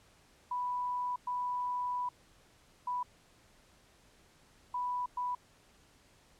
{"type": "tone bursts at uneven times", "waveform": "sine", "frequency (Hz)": 987.8, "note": "B5", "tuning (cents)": 0, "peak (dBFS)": -32, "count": 5, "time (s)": [[0.51, 1.16], [1.27, 2.09], [2.87, 3.03], [4.74, 5.06], [5.17, 5.35]], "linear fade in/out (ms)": 5, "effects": ["pink hiss -64 dBFS RMS until 6.39 s", "low-pass 10000 Hz 12 dB/octave"]}